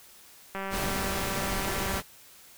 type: click train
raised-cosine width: 0.5 ms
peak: -20 dBFS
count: 282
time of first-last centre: 0.55-1.998 s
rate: 194 Hz
type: noise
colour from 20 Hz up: pink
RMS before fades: -32 dBFS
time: 0.7-2.03 s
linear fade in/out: 50 ms
effects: white hiss -53 dBFS RMS until 2.57 s